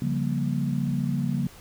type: chord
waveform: sine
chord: G half-diminished seventh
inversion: second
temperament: just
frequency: 141.12 / 176.4 / 196 / 235.2 Hz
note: Db3 / F3 / G3 / Bb3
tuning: +31 / +18 / 0 / +16 cents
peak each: -27 / -30 / -31 / -29 dBFS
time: 0.02-1.47 s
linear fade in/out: 2 ms
effects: pink hiss -49 dBFS RMS until 1.6 s